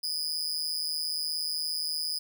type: tone with amplitude modulation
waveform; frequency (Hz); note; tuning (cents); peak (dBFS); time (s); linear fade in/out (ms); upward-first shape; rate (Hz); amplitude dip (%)
40% pulse; 4978; D#8; 0; -24; 0.03-2.19; 10; sine; 157; 100
effects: none